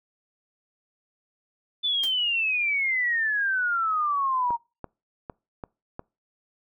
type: exponential sweep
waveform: sine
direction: down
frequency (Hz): 3527 to 932.3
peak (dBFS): -22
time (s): 1.83-4.57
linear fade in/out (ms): 20
type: noise with exponential decay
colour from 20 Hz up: white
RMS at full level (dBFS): -33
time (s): 2.03-2.15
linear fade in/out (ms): 5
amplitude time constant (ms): 26
type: clicks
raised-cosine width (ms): 1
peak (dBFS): -21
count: 5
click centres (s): 4.506 / 4.843 / 5.298 / 5.638 / 5.994
effects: noise-tail reverb RT60 0.3 s tail -26 dB re dry